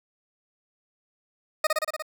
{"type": "tone with echo", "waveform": "20% pulse", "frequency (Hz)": 620, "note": "D#5", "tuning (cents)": -6, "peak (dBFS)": -14, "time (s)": [1.64, 1.67], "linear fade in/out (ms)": 5, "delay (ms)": 59, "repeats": 6, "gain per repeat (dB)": -2, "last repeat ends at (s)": 2.024, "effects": []}